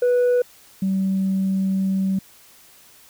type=tone pair in turn; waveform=sine; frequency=491.5 / 191.76 Hz; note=B4 / G3; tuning=-8 / -38 cents; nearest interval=octave + major third; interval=1630 cents; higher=first; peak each=-12 / -17 dBFS; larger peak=first; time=0.02-0.42 / 0.82-2.19 s; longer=second; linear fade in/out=5 ms; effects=tanh soft clip ceiling -14 dBFS + white hiss -50 dBFS RMS until 3.09 s